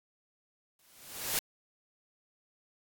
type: noise with exponential growth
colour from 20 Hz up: white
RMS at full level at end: -28 dBFS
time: 0.79-1.39 s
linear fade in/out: 2 ms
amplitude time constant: 130 ms
effects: AAC 64 kbps